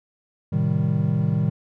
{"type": "chord", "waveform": "triangle", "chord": "A half-diminished seventh", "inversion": "none", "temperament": "equal", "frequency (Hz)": [110, 130.81, 155.56, 196], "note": ["A2", "C3", "Eb3", "G3"], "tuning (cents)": [0, 0, 0, 0], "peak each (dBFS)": [-23, -24, -20, -24], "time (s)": [0.52, 1.5], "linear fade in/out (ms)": 10, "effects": []}